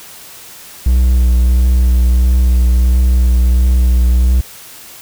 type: tone with vibrato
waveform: triangle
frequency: 61.74 Hz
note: B1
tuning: in tune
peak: -5 dBFS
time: 0.86-4.41 s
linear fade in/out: 5 ms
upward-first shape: triangle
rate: 1.5 Hz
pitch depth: 26 cents each way
effects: white hiss -35 dBFS RMS until 5.01 s